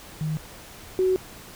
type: tone pair in turn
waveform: sine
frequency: 155.56 / 373 Hz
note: D#3 / F#4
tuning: 0 / +14 cents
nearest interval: octave + minor third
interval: 1514 cents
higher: second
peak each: -24 / -18 dBFS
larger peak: second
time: 0.21-0.37 / 0.99-1.16 s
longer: second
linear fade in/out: 0 ms
effects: pink hiss -44 dBFS RMS until 1.55 s